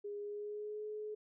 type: tone with pitch glide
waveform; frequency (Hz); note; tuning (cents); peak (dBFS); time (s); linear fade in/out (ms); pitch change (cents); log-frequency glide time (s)
sine; 410.2 to 425.2; G#4 to G#4; -21 to +41; -40; 0.04-1.15; 10; +62; 0.18-0.85
effects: none